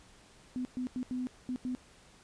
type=tone bursts at uneven times; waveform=sine; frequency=251.9 Hz; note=B3; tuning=34 cents sharp; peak=-32 dBFS; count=6; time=0.56-0.65 / 0.77-0.87 / 0.96-1.03 / 1.11-1.27 / 1.49-1.56 / 1.65-1.75 s; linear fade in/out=0 ms; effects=pink hiss -59 dBFS RMS until 2.23 s + resampled to 22050 Hz